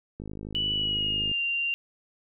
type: click train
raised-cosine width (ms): 3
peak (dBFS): -25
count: 59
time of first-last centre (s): 0.2-1.315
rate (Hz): 52
type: tone with pitch glide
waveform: sine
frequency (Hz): 2958 to 2776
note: F#7 to F7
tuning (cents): -1 to -11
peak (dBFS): -25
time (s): 0.55-1.74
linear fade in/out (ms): 0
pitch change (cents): -110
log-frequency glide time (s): 0.74-1.42
effects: none